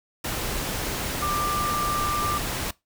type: tone in noise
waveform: sine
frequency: 1186 Hz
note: D6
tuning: 17 cents sharp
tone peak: -24 dBFS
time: 1.22-2.38 s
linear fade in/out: 5 ms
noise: pink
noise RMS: -29 dBFS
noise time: 0.24-2.71 s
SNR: +2 dB
effects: noise-tail reverb RT60 0.2 s tail -21 dB re dry